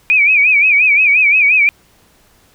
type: tone with vibrato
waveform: sine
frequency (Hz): 2400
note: D7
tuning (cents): +37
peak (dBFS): -7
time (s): 0.1-1.69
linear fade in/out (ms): 0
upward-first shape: sine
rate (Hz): 5.7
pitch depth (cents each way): 120
effects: pink hiss -51 dBFS RMS until 2.54 s